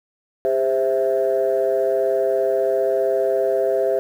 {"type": "chord", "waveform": "sine", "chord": "C major", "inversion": "second", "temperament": "equal with one note detuned", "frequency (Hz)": [402.3, 523.3, 659.3], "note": ["G4", "C5", "E5"], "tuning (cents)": [45, 0, 0], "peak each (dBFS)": -20, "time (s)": [0.45, 3.99], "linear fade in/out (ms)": 0, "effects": ["tanh soft clip ceiling -10 dBFS", "8-bit"]}